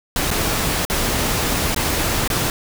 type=noise with dropouts; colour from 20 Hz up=pink; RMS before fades=-20 dBFS; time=0.16-2.5 s; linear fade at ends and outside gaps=1 ms; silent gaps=0.305-0.312 / 0.851-0.899 / 1.746-1.762 / 2.277-2.301 s; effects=none